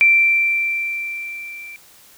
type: tone with level ramp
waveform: sine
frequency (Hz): 2349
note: D7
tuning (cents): 0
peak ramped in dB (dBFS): -8 to -33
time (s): 0.01-1.76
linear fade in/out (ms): 0
effects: white hiss -48 dBFS RMS until 2.17 s

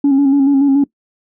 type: tone with vibrato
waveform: sine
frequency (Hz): 277.2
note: C#4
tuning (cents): 0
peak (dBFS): -6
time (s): 0.04-0.84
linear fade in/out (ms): 5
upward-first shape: square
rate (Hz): 7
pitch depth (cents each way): 38
effects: noise-tail reverb RT60 0.1 s tail -21 dB re dry + tanh soft clip ceiling -6 dBFS

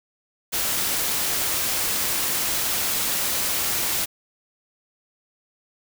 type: noise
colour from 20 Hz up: white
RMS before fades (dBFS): -24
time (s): 0.52-4.06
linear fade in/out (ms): 20
effects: none

